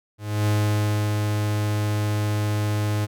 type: tone with ADSR envelope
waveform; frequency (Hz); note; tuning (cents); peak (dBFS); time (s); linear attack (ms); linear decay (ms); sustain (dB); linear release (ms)
45% pulse; 105; G#2; +19; -18; 0.18-3.07; 290; 640; -3; 31
effects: none